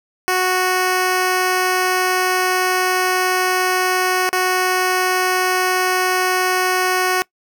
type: tone with dropouts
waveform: 10% pulse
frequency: 368.6 Hz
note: F#4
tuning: 7 cents flat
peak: -7 dBFS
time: 0.28-7.22 s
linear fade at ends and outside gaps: 0 ms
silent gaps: 4.291-4.329 s
effects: noise-tail reverb RT60 0.1 s tail -22 dB re dry